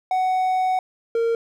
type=tone pair in turn; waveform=triangle; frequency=745 / 460.9 Hz; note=F#5 / A#4; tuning=+12 / -20 cents; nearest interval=minor sixth; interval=832 cents; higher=first; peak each=-16 dBFS; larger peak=neither; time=0.11-0.79 / 1.15-1.35 s; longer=first; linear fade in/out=2 ms; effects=none